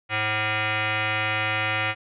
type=tone with frequency modulation; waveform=sine; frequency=324.7 Hz; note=E4; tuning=26 cents flat; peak=-22 dBFS; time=0.09-1.95 s; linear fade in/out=50 ms; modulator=431 Hz; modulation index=5.9; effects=none